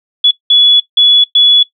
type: tone bursts at uneven times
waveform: sine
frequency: 3405 Hz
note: G#7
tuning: 42 cents sharp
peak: -4 dBFS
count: 4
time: 0.24-0.31 / 0.5-0.8 / 0.97-1.24 / 1.35-1.63 s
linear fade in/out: 5 ms
effects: noise-tail reverb RT60 0.1 s tail -17 dB re dry